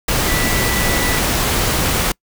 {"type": "tone in noise", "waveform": "sine", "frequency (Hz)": 1969, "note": "B6", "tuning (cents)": -6, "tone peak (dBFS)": -23, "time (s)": [0.28, 1.19], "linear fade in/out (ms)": 5, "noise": "pink", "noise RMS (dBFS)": -17, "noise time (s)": [0.08, 2.12], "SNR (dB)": -9, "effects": ["noise-tail reverb RT60 0.1 s tail -26 dB re dry"]}